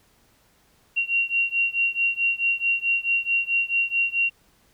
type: beating tone pair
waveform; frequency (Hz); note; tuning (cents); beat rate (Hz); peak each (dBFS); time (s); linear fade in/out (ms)
sine; 2751 / 2755.6; F7 / F7; -27 / -24; 4.6; -23 / -24; 0.96-4.3; 20
effects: pink hiss -61 dBFS RMS until 4.73 s